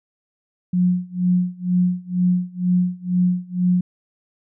sine tone with tremolo, 179.9 Hz, F#3, 48 cents flat, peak -13 dBFS, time 0.73-3.81 s, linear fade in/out 5 ms, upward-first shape sine, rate 2.1 Hz, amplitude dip 95%, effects none

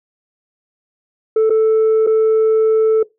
sine tone with dropouts, 440 Hz, A4, in tune, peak -7 dBFS, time 1.36-3.03 s, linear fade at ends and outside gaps 5 ms, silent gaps 1.497-1.503 / 2.066-2.071 s, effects noise-tail reverb RT60 0.2 s tail -22 dB re dry + tanh soft clip ceiling -9 dBFS

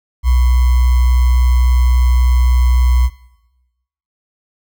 sine tone with sample-and-hold, 61.8 Hz, B1, 2 cents sharp, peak -8 dBFS, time 0.23-3.1 s, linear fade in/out 50 ms, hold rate 1050 Hz, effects noise-tail reverb RT60 1.0 s tail -18 dB re dry

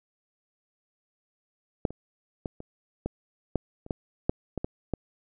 clicks, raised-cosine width 2 ms, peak -9 / -26 / -18 / -26 / -16 / -11 / -30 / -15 / -9 / -17 / -16 / -14 dBFS, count 12, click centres 1.852 / 1.906 / 2.458 / 2.604 / 3.06 / 3.557 / 3.864 / 3.908 / 4.295 / 4.577 / 4.645 / 4.937 s, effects none

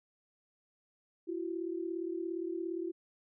sine tone pair together, 336.4 / 373.7 Hz, E4 / F#4, +35 / +17 cents, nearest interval major second, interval 182 cents, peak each -36 / -39 dBFS, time 1.27-2.92 s, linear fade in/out 20 ms, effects none

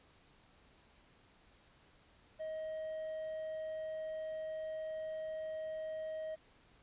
triangle tone with quantisation, 630 Hz, D#5, 21 cents sharp, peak -37 dBFS, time 2.39-6.36 s, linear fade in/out 20 ms, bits 11, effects pink hiss -66 dBFS RMS until 6.82 s + resampled to 8000 Hz

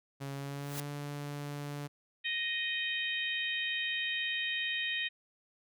sawtooth tone with pitch glide, 138.59 to 144.64 Hz, C#3 to D3, 0 to -26 cents, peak -34 dBFS, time 0.2-1.88 s, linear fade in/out 20 ms, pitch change +74 cents, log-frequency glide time 0.33-0.87 s
white noise with exponential growth, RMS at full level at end -37 dBFS, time 0.55-0.8 s, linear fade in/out 1 ms, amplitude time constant 53 ms
harmonic tone, 622.3 Hz, D#5, in tune, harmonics 3 / 4 / 5 / 6, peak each -36 / -37 / -38 / -39 dBFS, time 2.24-5.09 s, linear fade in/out 20 ms
effects none

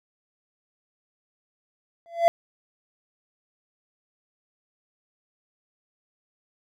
triangle tone with exponential growth, 678 Hz, E5, 49 cents sharp, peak -9 dBFS, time 2.06-2.28 s, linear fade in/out 0 ms, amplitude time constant 46 ms, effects none

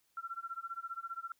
sine tone with tremolo, 1359 Hz, F6, 48 cents flat, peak -36 dBFS, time 0.17-1.32 s, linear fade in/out 2 ms, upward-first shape sine, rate 15 Hz, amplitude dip 95%, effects white hiss -75 dBFS RMS until 1.39 s

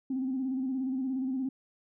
sine tone with vibrato, 261.6 Hz, C4, in tune, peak -28 dBFS, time 0.1-1.49 s, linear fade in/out 5 ms, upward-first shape square, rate 17 Hz, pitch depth 46 cents each way, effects tanh soft clip ceiling -24 dBFS

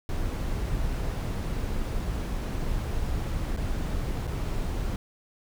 brown noise with dropouts, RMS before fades -29 dBFS, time 0.09-4.96 s, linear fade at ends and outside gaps 1 ms, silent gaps 3.565-3.572 / 4.27-4.275 s, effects none

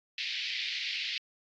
pink band-pass noise, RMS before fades -35 dBFS, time 0.18-1.18 s, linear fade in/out 2 ms, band 2100 to 4800 Hz, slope 48 dB/octave, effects AAC 64 kbps

